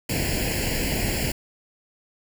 pink noise with comb filter, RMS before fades -25 dBFS, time 0.09-1.32 s, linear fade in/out 5 ms, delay 0.41 ms, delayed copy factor +0.95, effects none

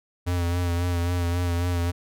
square tone with vibrato, 87.31 Hz, F2, in tune, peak -23 dBFS, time 0.26-1.92 s, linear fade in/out 20 ms, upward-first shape sine, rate 3.7 Hz, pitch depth 34 cents each way, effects none

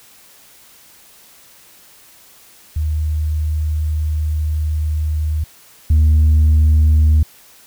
sine tone pair in turn, 77 / 77 Hz, D#2 / D#2, -17 / -17 cents, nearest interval unison, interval 0 cents, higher neither, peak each -15 / -6 dBFS, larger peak second, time 2.76-5.44 / 5.9-7.23 s, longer first, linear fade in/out 5 ms, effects tanh soft clip ceiling -7 dBFS + white hiss -46 dBFS RMS until 7.66 s

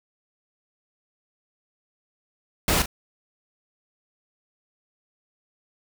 pink noise with echo, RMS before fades -21 dBFS, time 2.68-2.82 s, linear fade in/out 2 ms, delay 39 ms, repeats 1, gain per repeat -10 dB, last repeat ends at 2.859 s, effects none

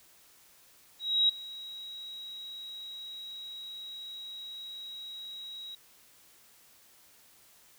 sine tone with ADSR envelope, 3834 Hz, A#7, 48 cents sharp, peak -20 dBFS, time 0.99-5.75 s, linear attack 300 ms, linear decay 8 ms, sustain -20 dB, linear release 4 ms, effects white hiss -60 dBFS RMS until 7.78 s

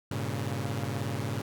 sawtooth chord, G diminished, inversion none, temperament equal with one note detuned, 100 / 116.54 / 138.59 Hz, G2 / Bb2 / Db3, +35 / 0 / 0 cents, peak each -31 dBFS, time 0.11-1.42 s, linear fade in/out 5 ms, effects none

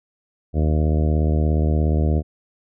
harmonic tone, 77 Hz, D#2, 17 cents flat, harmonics 1 / 2 / 3 / 4 / 5 / 6 / 7 / 8 / 9, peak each -17 / -23 / -27 / -29 / -31 / -33 / -34 / -35 / -36 dBFS, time 0.53-2.23 s, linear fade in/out 50 ms, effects none

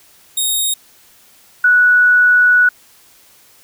10% pulse / sine tone pair in turn, 3729 / 1472.6 Hz, A#7 / F#6, 0 / -9 cents, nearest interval octave + major third, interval 1609 cents, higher first, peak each -7 dBFS, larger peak neither, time 0.37-0.74 / 1.64-2.69 s, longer second, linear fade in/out 5 ms, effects white hiss -48 dBFS RMS until 3.63 s

